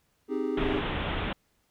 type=chord; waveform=triangle; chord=Ab major seventh; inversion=first; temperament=equal; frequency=261.6 / 311.1 / 392 / 415.3 Hz; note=C4 / Eb4 / G4 / Ab4; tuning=0 / 0 / 0 / 0 cents; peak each=-31 dBFS; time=0.28-0.83 s; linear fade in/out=50 ms
type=low-pass noise; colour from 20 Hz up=pink; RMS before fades=-31 dBFS; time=0.57-1.33 s; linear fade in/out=5 ms; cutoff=3600 Hz; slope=96 dB/octave
effects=pink hiss -71 dBFS RMS until 1.7 s